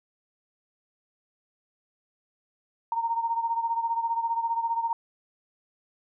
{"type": "beating tone pair", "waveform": "sine", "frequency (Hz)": [920, 935], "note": ["A#5", "A#5"], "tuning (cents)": [-23, 5], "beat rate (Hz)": 15, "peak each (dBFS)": [-26, -31], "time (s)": [2.92, 4.93], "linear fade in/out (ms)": 2, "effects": []}